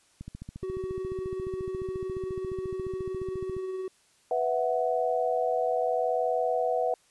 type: click train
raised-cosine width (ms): 5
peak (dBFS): -27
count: 49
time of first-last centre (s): 0.21-3.567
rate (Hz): 14.3
type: tone with tremolo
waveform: triangle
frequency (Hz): 375.7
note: F#4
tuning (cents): +26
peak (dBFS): -28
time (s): 0.63-3.88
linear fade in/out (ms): 2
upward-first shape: sine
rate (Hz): 19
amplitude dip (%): 30
type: chord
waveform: sine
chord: B suspended fourth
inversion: none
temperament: equal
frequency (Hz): 493.9 / 659.3 / 740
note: B4 / E5 / F#5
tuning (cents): 0 / 0 / 0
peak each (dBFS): -28 / -29 / -29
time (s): 4.31-6.94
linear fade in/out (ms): 2
effects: white hiss -64 dBFS RMS until 7.1 s + resampled to 24000 Hz